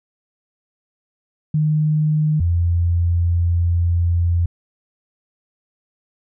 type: tone pair in turn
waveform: sine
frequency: 153.2 / 85.98 Hz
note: D#3 / F2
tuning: -27 / -27 cents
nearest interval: minor seventh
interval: 1000 cents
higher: first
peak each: -14 dBFS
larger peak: neither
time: 1.54-2.4 / 2.4-4.46 s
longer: second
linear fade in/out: 5 ms
effects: none

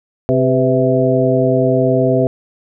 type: harmonic tone with a mistuned harmonic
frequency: 130.81 Hz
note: C3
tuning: in tune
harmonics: 1 / 2 / 3 / 4 / 5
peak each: -17 / -17 / -17 / -17 / -17 dBFS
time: 0.29-2.27 s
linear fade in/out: 0 ms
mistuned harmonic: 4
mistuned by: -69 cents
effects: none

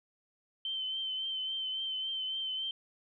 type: tone with vibrato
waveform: sine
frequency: 3091 Hz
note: G7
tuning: 25 cents flat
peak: -33 dBFS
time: 0.65-2.71 s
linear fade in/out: 2 ms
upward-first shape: triangle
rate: 3.6 Hz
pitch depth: 35 cents each way
effects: none

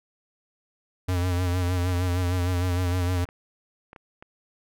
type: tone with vibrato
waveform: square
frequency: 89.7 Hz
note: F2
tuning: 47 cents sharp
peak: -23 dBFS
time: 1.08-3.25 s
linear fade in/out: 10 ms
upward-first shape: sine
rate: 6.5 Hz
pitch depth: 46 cents each way
type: clicks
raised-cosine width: 0.5 ms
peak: -29 dBFS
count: 10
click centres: 1.678 / 1.893 / 1.961 / 2.912 / 3.181 / 3.254 / 3.289 / 3.931 / 3.962 / 4.225 s
effects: none

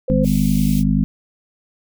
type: tone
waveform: sine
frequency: 516 Hz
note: C5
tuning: 24 cents flat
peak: -19 dBFS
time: 0.08-0.25 s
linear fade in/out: 5 ms
type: harmonic tone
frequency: 50.5 Hz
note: G#1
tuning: 48 cents flat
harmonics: 1 / 3 / 4 / 5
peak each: -21 / -19 / -17 / -20 dBFS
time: 0.1-1.04 s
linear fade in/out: 0 ms
type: band-stop noise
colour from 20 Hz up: white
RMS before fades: -33 dBFS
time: 0.23-0.84 s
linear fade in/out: 50 ms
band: 610 to 2100 Hz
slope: 96 dB/octave
effects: none

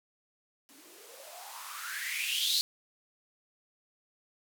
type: noise with band-pass filter sweep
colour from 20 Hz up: violet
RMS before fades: -36 dBFS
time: 0.69-2.61 s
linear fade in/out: 0 ms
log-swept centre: 260 to 4300 Hz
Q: 8.4
effects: none

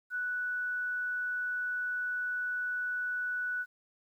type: tone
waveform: sine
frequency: 1480 Hz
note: F#6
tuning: in tune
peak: -31 dBFS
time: 0.1-3.66 s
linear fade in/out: 50 ms
effects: 11-bit

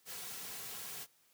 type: noise with comb filter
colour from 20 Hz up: white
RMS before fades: -45 dBFS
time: 0.05-1.07 s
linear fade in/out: 50 ms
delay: 3.3 ms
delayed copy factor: -0.5
effects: white hiss -70 dBFS RMS until 1.33 s + high-pass 100 Hz 12 dB/octave

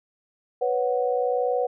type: chord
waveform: sine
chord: B suspended second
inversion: none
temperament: equal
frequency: 493.9 / 554.4 / 740 Hz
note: B4 / C#5 / F#5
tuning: 0 / 0 / 0 cents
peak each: -23 / -28 / -27 dBFS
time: 0.61-1.67 s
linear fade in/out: 10 ms
effects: none

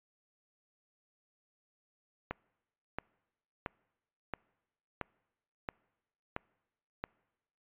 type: click train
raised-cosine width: 0.5 ms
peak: -20 dBFS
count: 8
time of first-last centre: 2.31-7.04 s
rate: 1.48 Hz
effects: noise-tail reverb RT60 1.0 s tail -26 dB re dry + resampled to 8000 Hz

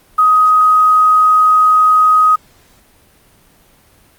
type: tone with quantisation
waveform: sine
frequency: 1256 Hz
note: D#6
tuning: 16 cents sharp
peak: -6 dBFS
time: 0.18-2.36 s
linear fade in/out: 10 ms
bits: 6
effects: pink hiss -49 dBFS RMS until 4.18 s + Opus 32 kbps

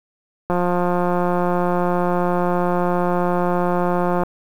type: click train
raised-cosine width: 1 ms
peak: -7 dBFS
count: 662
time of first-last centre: 0.5-4.234 s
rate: 177 Hz
effects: 7-bit

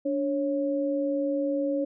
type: tone pair together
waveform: sine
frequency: 289.6 / 550 Hz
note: D4 / C#5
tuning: -24 / -14 cents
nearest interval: major seventh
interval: 1110 cents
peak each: -27 dBFS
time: 0.05-1.85 s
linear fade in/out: 10 ms
effects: none

